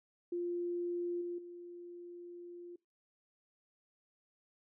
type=tone with level steps; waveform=sine; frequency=349.2 Hz; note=F4; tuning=in tune; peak=-34 / -37 / -46 dBFS; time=0.32-2.76 s; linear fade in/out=5 ms; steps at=1.21 / 1.38 s; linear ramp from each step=5 ms; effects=noise-tail reverb RT60 0.3 s tail -25 dB re dry